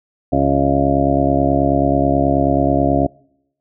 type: harmonic tone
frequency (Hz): 69.3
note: C#2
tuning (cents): 0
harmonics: 1 / 2 / 3 / 4 / 5 / 6 / 8 / 9 / 10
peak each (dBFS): -23 / -21 / -28 / -17 / -23 / -26 / -23 / -20 / -19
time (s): 0.32-3.07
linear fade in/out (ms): 10
effects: noise-tail reverb RT60 0.8 s tail -26 dB re dry